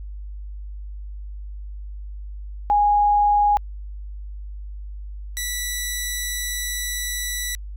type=tone pair in turn; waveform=sine / 10% pulse; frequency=825 / 1962.2 Hz; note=G#5 / B6; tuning=-12 / -12 cents; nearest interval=octave + minor third; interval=1500 cents; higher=second; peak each=-14 / -16 dBFS; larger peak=first; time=2.7-3.57 / 5.37-7.55 s; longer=second; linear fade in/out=0 ms; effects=added 50 Hz sine -31 dBFS peak until 7.76 s